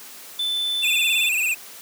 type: tone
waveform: triangle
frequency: 3520 Hz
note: A7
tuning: in tune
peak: -20 dBFS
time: 0.39-1.29 s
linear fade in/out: 5 ms
type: tone with vibrato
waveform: square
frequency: 2577 Hz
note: E7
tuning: 40 cents flat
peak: -20 dBFS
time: 0.82-1.55 s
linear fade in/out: 20 ms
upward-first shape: sine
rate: 18 Hz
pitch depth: 99 cents each way
effects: white hiss -41 dBFS RMS until 1.81 s + high-pass 200 Hz 12 dB/octave